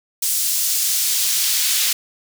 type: noise with high-pass filter sweep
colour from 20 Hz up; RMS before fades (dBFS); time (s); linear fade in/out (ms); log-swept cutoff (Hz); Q
pink; -19; 0.22-1.93; 5; 6800 to 3400; 0.83
effects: none